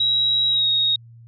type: tone with pitch glide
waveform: sine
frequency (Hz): 3854 to 3757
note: B7 to A#7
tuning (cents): -43 to +13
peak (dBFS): -16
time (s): 0-0.96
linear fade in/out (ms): 5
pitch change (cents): -44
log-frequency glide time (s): 0.48-0.68
effects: added 116 Hz sine -42 dBFS peak until 1.27 s